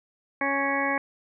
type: harmonic tone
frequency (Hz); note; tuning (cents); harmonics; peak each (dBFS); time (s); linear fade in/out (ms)
277.2; C#4; 0; 1 / 2 / 3 / 4 / 6 / 7 / 8; -31 / -31 / -31 / -31 / -31 / -31 / -31; 0.41-0.98; 2
effects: none